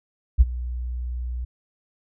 sine tone with ADSR envelope, 61.1 Hz, B1, 18 cents flat, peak -7 dBFS, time 0.38-1.45 s, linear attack 29 ms, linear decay 30 ms, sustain -19 dB, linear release 9 ms, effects none

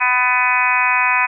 harmonic tone, 250 Hz, B3, 21 cents sharp, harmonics 3 / 4 / 5 / 6 / 7 / 8 / 9 / 10, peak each -26 / -18 / -25 / -23 / -23 / -23 / -22 / -18 dBFS, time 0-1.27 s, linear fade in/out 20 ms, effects none

